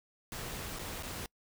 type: noise with dropouts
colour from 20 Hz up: pink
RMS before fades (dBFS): -41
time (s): 0.32-1.26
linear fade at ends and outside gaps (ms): 1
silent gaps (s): 0.788-0.793 / 1.026-1.032
effects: noise-tail reverb RT60 0.1 s tail -26 dB re dry